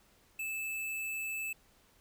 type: tone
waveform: square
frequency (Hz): 2624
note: E7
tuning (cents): -9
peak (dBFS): -36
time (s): 0.39-1.53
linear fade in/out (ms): 5
effects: pink hiss -66 dBFS RMS until 2 s